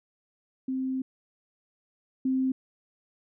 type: tone pair in turn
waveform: sine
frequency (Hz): 261.6 / 261.6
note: C4 / C4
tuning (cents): 0 / 0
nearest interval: unison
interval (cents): 0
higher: neither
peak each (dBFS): -27 / -23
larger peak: second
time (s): 0.68-1.02 / 2.25-2.52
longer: first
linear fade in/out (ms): 5
effects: none